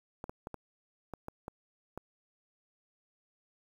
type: clicks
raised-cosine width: 1 ms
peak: -26 dBFS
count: 8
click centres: 0.241 / 0.295 / 0.471 / 0.543 / 1.137 / 1.284 / 1.481 / 1.976 s
effects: 9-bit